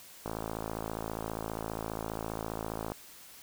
click train, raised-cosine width 1 ms, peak -21 dBFS, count 147, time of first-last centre 0.26-2.919 s, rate 54.9 Hz, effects white hiss -52 dBFS RMS until 3.42 s

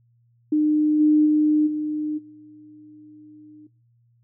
sine tone with level steps, 303.5 Hz, D#4, 43 cents flat, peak -16 / -13 / -15 / -23 / -43 dBFS, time 0.52-3.67 s, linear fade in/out 5 ms, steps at 0.99 / 1.25 / 1.66 / 2.17 s, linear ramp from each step 20 ms, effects noise-tail reverb RT60 0.3 s tail -18 dB re dry + added 118 Hz sine -58 dBFS peak until 4.23 s

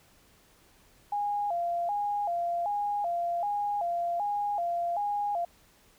sine tone with vibrato, 753 Hz, F#5, 30 cents sharp, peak -27 dBFS, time 1.12-5.45 s, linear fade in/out 5 ms, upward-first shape square, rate 1.3 Hz, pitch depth 150 cents each way, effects pink hiss -61 dBFS RMS until 5.98 s

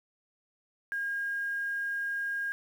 sine tone with quantisation, 1622 Hz, G#6, 41 cents flat, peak -30 dBFS, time 0.92-2.52 s, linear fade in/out 0 ms, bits 9, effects none

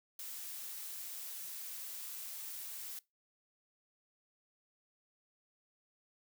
blue noise, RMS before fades -45 dBFS, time 0.19-2.99 s, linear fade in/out 2 ms, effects noise-tail reverb RT60 0.2 s tail -21 dB re dry

